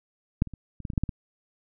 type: clicks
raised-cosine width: 5 ms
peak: -8 / -26 / -27 / -28 / -19 / -17 / -30 / -10 / -12 / -18 dBFS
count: 10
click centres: 0.421 / 0.473 / 0.537 / 0.803 / 0.852 / 0.902 / 0.935 / 0.978 / 1.036 / 1.092 s
effects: none